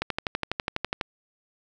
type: click train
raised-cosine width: 0.3 ms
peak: -10 dBFS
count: 13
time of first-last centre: 0.02-1.012 s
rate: 12.1 Hz
effects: none